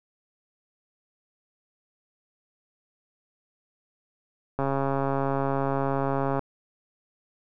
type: click train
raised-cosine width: 1 ms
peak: -13 dBFS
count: 248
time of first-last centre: 4.59-6.393 s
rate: 137 Hz
effects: none